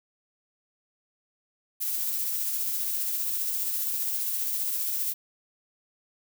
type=noise with tremolo; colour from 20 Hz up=violet; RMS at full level=-28 dBFS; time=1.8-5.14 s; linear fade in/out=20 ms; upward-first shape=sine; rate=15 Hz; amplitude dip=25%; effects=none